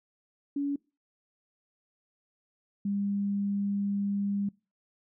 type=tone pair in turn; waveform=sine; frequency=283.2 / 200.8 Hz; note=C#4 / G3; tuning=+37 / +42 cents; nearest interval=tritone; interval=595 cents; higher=first; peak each=-27 dBFS; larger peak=neither; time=0.56-0.76 / 2.85-4.49 s; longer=second; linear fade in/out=5 ms; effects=noise-tail reverb RT60 0.3 s tail -24 dB re dry